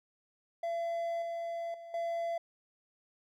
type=tone with level steps; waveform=triangle; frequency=676 Hz; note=E5; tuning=43 cents sharp; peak=-30 / -33 / -43 / -30 dBFS; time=0.63-2.38 s; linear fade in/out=5 ms; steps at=1.22 / 1.74 / 1.94 s; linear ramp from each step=2 ms; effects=none